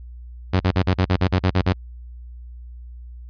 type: tone bursts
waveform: sawtooth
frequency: 92.5 Hz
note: F#2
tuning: in tune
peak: -11 dBFS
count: 11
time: 0.53-1.731 s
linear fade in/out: 10 ms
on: 71 ms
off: 42 ms
effects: added 60 Hz sine -35 dBFS peak until 3.29 s + resampled to 11025 Hz